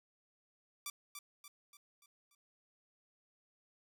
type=tone with echo; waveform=5% pulse; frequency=1168 Hz; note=D6; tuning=10 cents flat; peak=-28 dBFS; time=0.86-0.9 s; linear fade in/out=2 ms; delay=290 ms; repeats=5; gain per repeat=-6 dB; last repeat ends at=2.35 s; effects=none